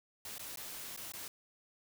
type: noise with dropouts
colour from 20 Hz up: white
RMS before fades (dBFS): -45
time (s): 0.25-1.28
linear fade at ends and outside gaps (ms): 2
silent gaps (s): 0.382-0.394 / 0.559-0.572 / 0.964-0.974 / 1.121-1.136
effects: none